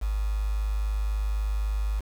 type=tone with quantisation; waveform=sine; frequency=51.91 Hz; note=G#1; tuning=in tune; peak=-24 dBFS; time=0.01-2.01 s; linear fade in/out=20 ms; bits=7; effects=none